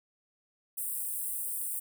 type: high-pass noise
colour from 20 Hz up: pink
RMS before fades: -35 dBFS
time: 0.77-1.8 s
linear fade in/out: 10 ms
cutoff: 8300 Hz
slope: 96 dB/octave
effects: none